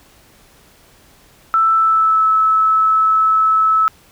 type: tone with pitch glide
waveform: sine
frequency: 1324 to 1302 Hz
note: E6 to E6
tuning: +7 to -22 cents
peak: -10 dBFS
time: 1.54-3.88 s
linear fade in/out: 0 ms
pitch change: -29 cents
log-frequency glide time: 1.74-2.26 s
effects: pink hiss -49 dBFS RMS until 4.11 s